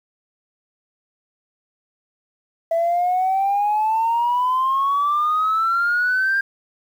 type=exponential sweep; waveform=sine; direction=up; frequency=659.3 to 1605 Hz; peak=-15 dBFS; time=2.71-6.41 s; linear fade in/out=5 ms; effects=tanh soft clip ceiling -13 dBFS + 8-bit